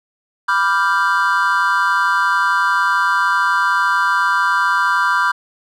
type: chord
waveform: triangle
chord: G dominant seventh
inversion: first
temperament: equal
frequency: 987.8 / 1174.7 / 1396.9 / 1568 Hz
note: B5 / D6 / F6 / G6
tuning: 0 / 0 / 0 / 0 cents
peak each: -17 dBFS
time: 0.48-5.32 s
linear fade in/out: 10 ms
effects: none